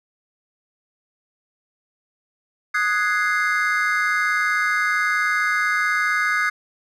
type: chord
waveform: triangle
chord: Ab dominant seventh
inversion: second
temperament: equal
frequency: 1244.5 / 1480 / 1661.2 / 2093 Hz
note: Eb6 / Gb6 / Ab6 / C7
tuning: 0 / 0 / 0 / 0 cents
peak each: -22 dBFS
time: 2.74-6.5 s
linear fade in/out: 10 ms
effects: none